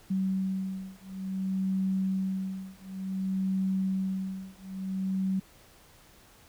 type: beating tone pair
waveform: sine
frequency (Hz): 190 / 190.56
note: F#3 / G3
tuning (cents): +46 / -49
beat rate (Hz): 0.56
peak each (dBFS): -31 / -31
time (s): 0.1-5.4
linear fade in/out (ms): 10
effects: pink hiss -57 dBFS RMS until 6.48 s